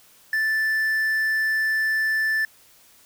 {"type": "tone with quantisation", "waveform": "triangle", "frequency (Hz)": 1760, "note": "A6", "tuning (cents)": 0, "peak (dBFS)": -18, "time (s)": [0.33, 2.45], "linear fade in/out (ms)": 2, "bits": 7, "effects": ["white hiss -54 dBFS RMS until 3.05 s"]}